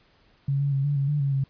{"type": "tone with pitch steps", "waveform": "sine", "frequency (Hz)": [138.7, 141.3, 136.8, 144.2, 138.4, 147.3, 139, 136.1], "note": ["C#3", "C#3", "C#3", "D3", "C#3", "D3", "C#3", "C#3"], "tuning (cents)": [1, 34, -23, -31, -2, 6, 5, -31], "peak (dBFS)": -21, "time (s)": [0.48, 1.44], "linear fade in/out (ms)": 5, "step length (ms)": 120, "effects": ["pink hiss -61 dBFS RMS until 1.49 s", "resampled to 11025 Hz"]}